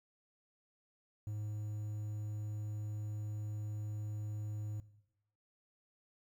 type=tone with quantisation; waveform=triangle; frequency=105.8 Hz; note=G#2; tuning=33 cents sharp; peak=-36 dBFS; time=1.27-4.8 s; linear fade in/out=0 ms; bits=11; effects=noise-tail reverb RT60 0.9 s tail -18 dB re dry